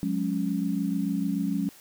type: chord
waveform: sine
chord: F# suspended second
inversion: none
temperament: equal with one note detuned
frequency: 180.88 / 207.7 / 277.2 Hz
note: F#3 / G#3 / C#4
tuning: -39 / 0 / 0 cents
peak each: -29 dBFS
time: 0.03-1.69 s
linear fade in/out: 0 ms
effects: white hiss -52 dBFS RMS until 1.8 s